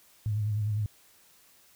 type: tone with vibrato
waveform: sine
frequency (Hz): 105.8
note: G#2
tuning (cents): +33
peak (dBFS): -26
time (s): 0.26-0.86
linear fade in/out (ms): 0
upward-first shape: sine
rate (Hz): 9.9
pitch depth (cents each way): 51
effects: white hiss -60 dBFS RMS until 1.75 s